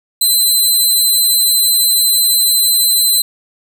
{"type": "tone", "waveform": "15% pulse", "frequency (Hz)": 4053, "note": "B7", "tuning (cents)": 44, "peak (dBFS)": -3, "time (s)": [0.21, 3.22], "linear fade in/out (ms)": 5, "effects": []}